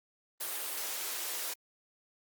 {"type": "high-pass noise", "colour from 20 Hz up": "white", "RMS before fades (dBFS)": -37, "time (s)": [0.4, 1.54], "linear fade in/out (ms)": 10, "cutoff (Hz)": 340, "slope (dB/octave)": 24, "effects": ["Opus 32 kbps"]}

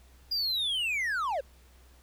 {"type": "linear sweep", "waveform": "triangle", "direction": "down", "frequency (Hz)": [4900, 493.9], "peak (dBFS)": -26, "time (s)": [0.31, 1.41], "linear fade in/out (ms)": 10, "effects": ["added 63 Hz sine -55 dBFS peak until 2.02 s", "pink hiss -62 dBFS RMS until 2.02 s"]}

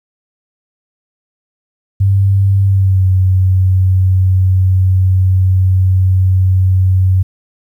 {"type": "tone with pitch glide", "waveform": "sine", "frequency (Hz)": [98, 93.47], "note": ["G2", "F#2"], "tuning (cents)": [0, 18], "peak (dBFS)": -7, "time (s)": [2, 7.23], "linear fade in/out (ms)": 10, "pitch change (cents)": -82, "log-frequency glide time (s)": [2.66, 3.07], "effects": ["8-bit"]}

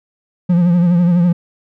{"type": "tone with vibrato", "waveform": "triangle", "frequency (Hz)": 174.61, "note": "F3", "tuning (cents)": 0, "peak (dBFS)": -7, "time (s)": [0.49, 1.33], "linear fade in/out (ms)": 10, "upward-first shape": "triangle", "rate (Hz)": 12, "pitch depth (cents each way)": 69, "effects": []}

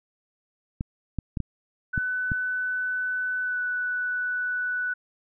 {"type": "clicks", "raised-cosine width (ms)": 5, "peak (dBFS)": -15, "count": 6, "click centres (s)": [0.809, 1.187, 1.372, 1.403, 1.978, 2.318]}
{"type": "tone with pitch glide", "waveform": "sine", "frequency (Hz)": [1500, 1485.3], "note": ["F#6", "F#6"], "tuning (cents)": [23, 6], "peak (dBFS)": -25, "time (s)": [1.93, 4.94], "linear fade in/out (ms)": 10, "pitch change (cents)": -17, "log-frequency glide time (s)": [3.43, 3.6]}
{"effects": []}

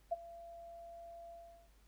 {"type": "tone with ADSR envelope", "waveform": "sine", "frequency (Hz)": 680, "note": "F5", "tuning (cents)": -46, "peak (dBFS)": -30, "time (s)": [0.11, 1.7], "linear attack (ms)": 15, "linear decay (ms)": 26, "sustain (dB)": -19, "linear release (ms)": 390, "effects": ["added 50 Hz sine -64 dBFS peak until 1.87 s", "pink hiss -72 dBFS RMS until 1.87 s"]}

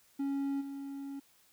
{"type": "tone with level steps", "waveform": "triangle", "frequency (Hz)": 277.2, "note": "C#4", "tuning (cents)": 0, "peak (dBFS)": [-29, -37], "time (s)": [0.19, 1.2], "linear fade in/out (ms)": 10, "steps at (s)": 0.6, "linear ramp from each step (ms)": 20, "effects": ["white hiss -66 dBFS RMS until 1.52 s"]}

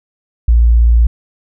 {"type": "tone", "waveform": "sine", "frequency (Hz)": 57.9, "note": "A#1", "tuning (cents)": -11, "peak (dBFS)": -5, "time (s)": [0.48, 1.07], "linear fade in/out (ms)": 5, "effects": []}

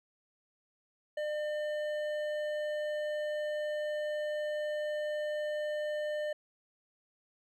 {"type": "tone with hard clipping", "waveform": "triangle", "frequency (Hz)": 602, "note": "D5", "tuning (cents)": 43, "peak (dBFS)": -34, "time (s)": [1.17, 6.33], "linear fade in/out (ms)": 5, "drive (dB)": 13, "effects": []}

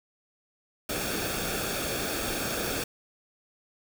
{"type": "noise with comb filter", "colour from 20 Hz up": "pink", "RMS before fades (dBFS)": -31, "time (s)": [0.89, 2.84], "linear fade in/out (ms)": 5, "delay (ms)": 1, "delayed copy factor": -0.6, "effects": []}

